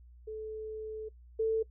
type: tone pair in turn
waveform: sine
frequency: 434.6 / 444 Hz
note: A4 / A4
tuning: -21 / +16 cents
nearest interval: unison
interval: 37 cents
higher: second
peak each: -37 / -26 dBFS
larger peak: second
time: 0.27-1.09 / 1.39-1.63 s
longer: first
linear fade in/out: 10 ms
effects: noise-tail reverb RT60 0.1 s tail -22 dB re dry + added 60 Hz sine -52 dBFS peak until 1.7 s